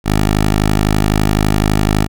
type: tone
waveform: 10% pulse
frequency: 51.91 Hz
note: G#1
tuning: in tune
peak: -3 dBFS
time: 0.04-2.08 s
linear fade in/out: 50 ms
effects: none